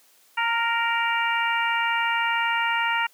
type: harmonic tone with a mistuned harmonic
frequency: 466.2 Hz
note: A#4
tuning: in tune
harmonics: 2 / 3 / 4 / 5 / 6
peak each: -25 / -27 / -28 / -29 / -30 dBFS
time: 0.37-3.07 s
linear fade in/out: 10 ms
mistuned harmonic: 2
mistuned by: -18 cents
effects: white hiss -58 dBFS RMS until 3.13 s + high-pass 300 Hz 12 dB/octave